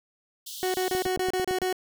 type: high-pass noise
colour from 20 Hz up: pink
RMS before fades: -39 dBFS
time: 0.46-1.06 s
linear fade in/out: 10 ms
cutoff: 3000 Hz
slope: 96 dB/octave
type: tone bursts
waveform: 30% pulse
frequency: 370 Hz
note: F#4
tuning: in tune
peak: -22 dBFS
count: 8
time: 0.63-1.727 s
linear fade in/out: 0 ms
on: 110 ms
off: 31 ms
type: click train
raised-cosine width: 2 ms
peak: -22 dBFS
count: 7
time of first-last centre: 0.95-1.622 s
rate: 8.93 Hz
effects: none